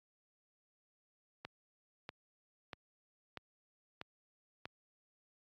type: click train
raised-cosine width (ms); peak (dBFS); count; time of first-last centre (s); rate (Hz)
0.3; -27; 6; 1.45-4.655; 1.56
effects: high-pass 80 Hz 12 dB/octave + AAC 64 kbps